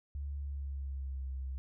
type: tone with pitch glide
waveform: sine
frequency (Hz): 70.8 to 66.06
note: C#2 to C2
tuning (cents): +37 to +17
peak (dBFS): -36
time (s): 0.15-1.58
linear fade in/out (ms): 0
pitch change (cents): -120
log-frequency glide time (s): 0.39-1.28
effects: none